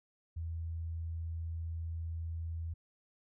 sine tone, 82.41 Hz, E2, in tune, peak -36 dBFS, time 0.36-2.74 s, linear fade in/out 10 ms, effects none

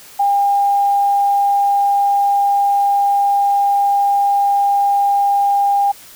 sine tone, 804 Hz, G5, 44 cents sharp, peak -11 dBFS, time 0.19-5.92 s, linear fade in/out 10 ms, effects white hiss -40 dBFS RMS until 6.15 s

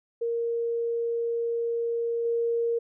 sine tone with level steps, 466.2 Hz, A#4, in tune, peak -25 / -23 dBFS, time 0.21-2.79 s, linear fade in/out 10 ms, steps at 2.25 s, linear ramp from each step 2 ms, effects none

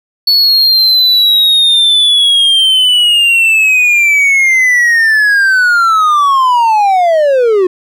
triangle linear sweep, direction down, 4435 to 354.8 Hz, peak -4 dBFS, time 0.27-7.67 s, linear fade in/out 5 ms, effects none

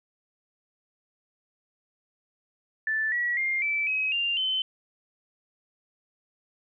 sine tone with pitch steps, 1758 / 1928.2 / 2115 / 2320 / 2544 / 2791 / 3061 Hz, A6 / B6 / C7 / D7 / D#7 / F7 / G7, -2 / -42 / +18 / -22 / +38 / -2 / -42 cents, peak -24 dBFS, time 2.87-4.62 s, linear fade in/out 2 ms, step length 250 ms, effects none

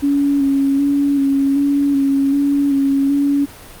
sine tone with vibrato, 279 Hz, C#4, 11 cents sharp, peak -12 dBFS, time 0.02-3.46 s, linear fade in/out 20 ms, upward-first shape square, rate 1.3 Hz, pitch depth 23 cents each way, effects pink hiss -38 dBFS RMS until 3.8 s + Opus 48 kbps

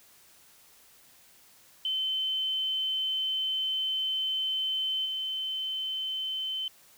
sine tone with level steps, 3070 Hz, G7, 37 cents flat, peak -27 / -30 dBFS, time 1.85-6.68 s, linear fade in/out 2 ms, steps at 5.05 s, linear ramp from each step 10 ms, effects white hiss -58 dBFS RMS until 6.97 s

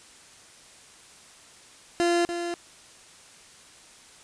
30% pulse tone with echo, 344.8 Hz, F4, 22 cents flat, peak -18 dBFS, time 2-2.25 s, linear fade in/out 0 ms, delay 290 ms, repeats 1, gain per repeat -8 dB, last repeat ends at 2.54 s, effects white hiss -51 dBFS RMS until 4.23 s + resampled to 22050 Hz

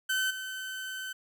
30% pulse tone with level steps, 1529 Hz, G6, 44 cents flat, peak -24 / -33 dBFS, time 0.09-1.13 s, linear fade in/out 10 ms, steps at 0.3 s, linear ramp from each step 10 ms, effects none

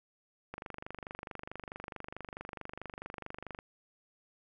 click train, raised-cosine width 0.5 ms, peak -26 dBFS, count 76, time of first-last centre 0.54-3.589 s, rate 24.6 Hz, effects none

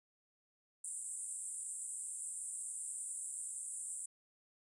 white band-pass noise, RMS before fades -44 dBFS, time 0.84-4.06 s, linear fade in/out 5 ms, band 7700 to 9700 Hz, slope 96 dB/octave, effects resampled to 24000 Hz

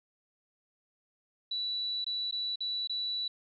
sine tone with dropouts, 3946 Hz, B7, 2 cents flat, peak -31 dBFS, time 1.51-3.28 s, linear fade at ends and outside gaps 5 ms, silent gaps 2.045-2.064 / 2.312-2.324 / 2.558-2.605 / 2.874-2.895 s, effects none

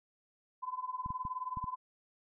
sine tone with tremolo, 1014 Hz, B5, 45 cents sharp, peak -32 dBFS, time 0.62-1.76 s, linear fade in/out 20 ms, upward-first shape triangle, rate 19 Hz, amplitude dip 95%
clicks, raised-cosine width 5 ms, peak -31 dBFS, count 5, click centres 1.061 / 1.105 / 1.252 / 1.572 / 1.642 s
effects none

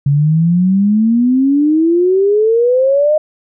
sine exponential sweep, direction up, 138.59 to 622.3 Hz, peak -8 dBFS, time 0.06-3.18 s, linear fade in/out 5 ms, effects none

